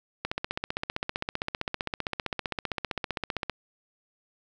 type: click train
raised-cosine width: 0.3 ms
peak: -13 dBFS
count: 51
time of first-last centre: 0.25-3.497 s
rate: 15.4 Hz
effects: none